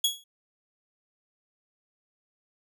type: tone with exponential decay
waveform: sawtooth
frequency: 3341 Hz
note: G#7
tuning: 10 cents sharp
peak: -16 dBFS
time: 0.04-0.24 s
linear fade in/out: 5 ms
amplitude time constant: 42 ms
effects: none